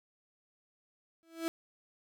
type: tone with exponential growth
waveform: 35% pulse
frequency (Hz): 328.9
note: E4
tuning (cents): -4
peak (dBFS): -27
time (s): 1.23-1.48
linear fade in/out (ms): 0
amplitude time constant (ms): 53
effects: none